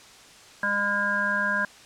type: harmonic tone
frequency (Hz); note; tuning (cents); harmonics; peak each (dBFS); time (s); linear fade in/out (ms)
202.8; G#3; -41; 1 / 3 / 5 / 7 / 8; -34 / -34 / -31 / -31 / -24; 0.63-1.65; 2
effects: white hiss -49 dBFS RMS until 1.85 s + low-pass 7000 Hz 12 dB/octave